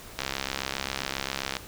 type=click train; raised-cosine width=0.2 ms; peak=-11 dBFS; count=94; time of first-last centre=0.19-1.568 s; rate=67.5 Hz; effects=pink hiss -45 dBFS RMS until 1.67 s